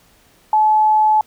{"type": "tone", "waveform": "sine", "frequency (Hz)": 860, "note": "A5", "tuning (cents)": -40, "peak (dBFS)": -10, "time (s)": [0.53, 1.21], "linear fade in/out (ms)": 2, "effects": ["pink hiss -53 dBFS RMS until 1.26 s"]}